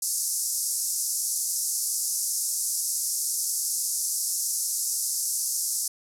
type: band-pass noise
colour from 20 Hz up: white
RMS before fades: -28 dBFS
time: 0.02-5.88 s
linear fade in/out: 5 ms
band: 5200 to 12000 Hz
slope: 48 dB/octave
effects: none